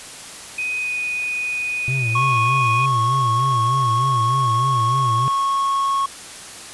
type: tone with pitch glide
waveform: sine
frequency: 2503 to 2481 Hz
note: D#7 to D#7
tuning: +10 to -6 cents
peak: -21 dBFS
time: 0.58-2.86 s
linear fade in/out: 5 ms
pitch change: -16 cents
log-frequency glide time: 0.81-0.92 s
type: tone with vibrato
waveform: triangle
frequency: 123.4 Hz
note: B2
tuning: 1 cent flat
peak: -18 dBFS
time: 1.88-5.28 s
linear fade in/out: 0 ms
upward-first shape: sine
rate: 3.3 Hz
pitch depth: 150 cents each way
type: tone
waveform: triangle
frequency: 1098 Hz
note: C#6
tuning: 17 cents flat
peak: -15 dBFS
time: 2.15-6.06 s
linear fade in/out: 5 ms
effects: white hiss -36 dBFS RMS until 6.73 s + resampled to 24000 Hz